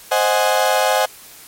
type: chord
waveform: 35% pulse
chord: Ab dominant seventh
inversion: first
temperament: equal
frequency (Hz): 523.3 / 622.3 / 740 / 830.6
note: C5 / Eb5 / Gb5 / Ab5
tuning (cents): 0 / 0 / 0 / 0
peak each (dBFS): -18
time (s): 0.11-1.06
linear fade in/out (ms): 10
effects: white hiss -41 dBFS RMS until 1.47 s + MP3 64 kbps